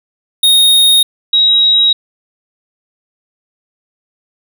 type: tone pair in turn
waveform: square / sine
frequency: 3719 / 3826 Hz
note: A#7 / A#7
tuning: -5 / +44 cents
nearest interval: unison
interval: 49 cents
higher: second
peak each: -6 dBFS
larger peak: neither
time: 0.43-1.03 / 1.33-1.93 s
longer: neither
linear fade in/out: 5 ms
effects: none